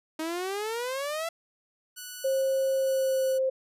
sawtooth exponential sweep, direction up, 311.3 to 677 Hz, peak -26 dBFS, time 0.19-1.29 s, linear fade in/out 5 ms
5% pulse tone with tremolo, 1480 Hz, F#6, in tune, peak -27 dBFS, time 1.96-3.39 s, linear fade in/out 20 ms, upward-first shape square, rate 1.1 Hz, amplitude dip 25%
sine tone with pitch glide, 534 to 526 Hz, C5 to C5, +35 to +9 cents, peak -23 dBFS, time 2.24-3.5 s, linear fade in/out 10 ms, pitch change -26 cents, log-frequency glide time 2.75-3.26 s
effects resampled to 32000 Hz

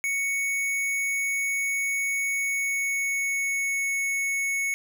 square tone with pitch glide, 2222 to 2209 Hz, C#7 to C#7, +4 to -7 cents, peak -25 dBFS, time 0.04-4.74 s, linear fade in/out 0 ms, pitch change -11 cents, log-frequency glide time 2.32-3.91 s, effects none

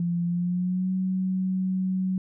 sine tone with pitch glide, 172.5 to 187.03 Hz, F3 to F#3, -21 to +19 cents, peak -23 dBFS, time 0-2.18 s, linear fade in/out 2 ms, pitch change +140 cents, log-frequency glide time 0.26-0.91 s, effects none

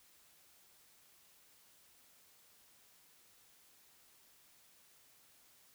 silence, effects white hiss -66 dBFS RMS until 5.74 s

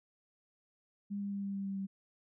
sine tone with pitch steps, 201.9 / 200.6 / 199.35 / 198.09 / 196.83 / 195.59 / 194.35 Hz, G#3 / G3 / G3 / G3 / G3 / G3 / G3, -49 / +40 / +29 / +18 / +7 / -4 / -15 cents, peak -35 dBFS, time 1.1-1.87 s, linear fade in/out 20 ms, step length 110 ms, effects none

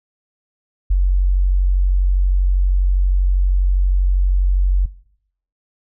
sine tone, 46.25 Hz, F#1, in tune, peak -11 dBFS, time 0.9-4.86 s, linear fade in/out 10 ms, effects noise-tail reverb RT60 0.7 s tail -20 dB re dry

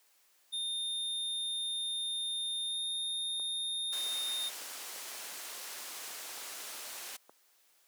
square tone with pitch glide, 3640 to 3663 Hz, A#7 to A#7, -42 to -31 cents, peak -34 dBFS, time 0.52-4.5 s, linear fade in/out 20 ms, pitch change +11 cents, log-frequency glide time 2.67-2.77 s
clicks, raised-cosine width 1 ms, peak -37 dBFS, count 11, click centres 3.398 / 4.065 / 4.62 / 4.962 / 5.149 / 5.578 / 6.105 / 6.293 / 6.377 / 6.747 / 7.295 s
white low-pass noise, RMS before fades -44 dBFS, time 3.92-7.17 s, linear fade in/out 10 ms, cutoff 12000 Hz, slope 12 dB/octave
effects white hiss -68 dBFS RMS until 7.87 s + high-pass 400 Hz 12 dB/octave

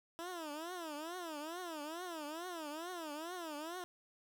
15% pulse tone with vibrato, 326.6 Hz, E4, 16 cents flat, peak -36 dBFS, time 0.19-3.84 s, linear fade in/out 0 ms, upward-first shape triangle, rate 2.3 Hz, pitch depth 230 cents each way, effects none

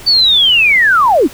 sine linear sweep, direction down, 4600 to 225.7 Hz, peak -6 dBFS, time 0.06-1.28 s, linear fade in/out 20 ms, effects pink hiss -33 dBFS RMS until 1.33 s

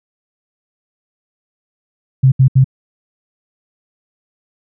sine tone bursts, 131.8 Hz, C3, 13 cents sharp, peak -5 dBFS, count 3, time 2.23-2.644 s, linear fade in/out 10 ms, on 90 ms, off 72 ms, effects none

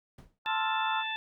brown noise with exponential decay, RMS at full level -44 dBFS, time 0.18-0.39 s, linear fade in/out 5 ms, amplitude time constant 45 ms
sine chord, F major seventh, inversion first, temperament equal, 880 / 1046.5 / 1318.5 / 1396.9 Hz, A5 / C6 / E6 / F6, 0 / 0 / 0 / 0 cents, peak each -32 / -36 / -37 / -37 dBFS, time 0.45-1.04 s, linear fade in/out 50 ms
harmonic tone, 880 Hz, A5, in tune, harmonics 1 / 2 / 3 / 4, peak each -37 / -37 / -37 / -37 dBFS, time 0.46-1.16 s, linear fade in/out 0 ms
effects none

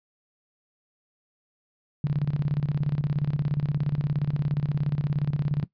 sine tone with tremolo, 145.8 Hz, D3, 12 cents flat, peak -20 dBFS, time 2.04-5.64 s, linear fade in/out 2 ms, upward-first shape square, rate 17 Hz, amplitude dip 70%, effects noise-tail reverb RT60 0.1 s tail -17 dB re dry + resampled to 11025 Hz

